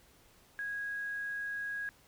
sine tone with quantisation, 1650 Hz, G#6, 12 cents flat, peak -35 dBFS, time 0.59-1.89 s, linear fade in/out 0 ms, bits 10, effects pink hiss -63 dBFS RMS until 2.07 s

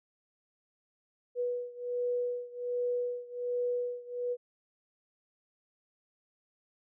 sine beating tone pair, 488.6 / 489.9 Hz, B4 / B4, -19 / -14 cents, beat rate 1.3 Hz, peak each -33 / -35 dBFS, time 1.35-4.37 s, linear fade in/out 50 ms, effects none

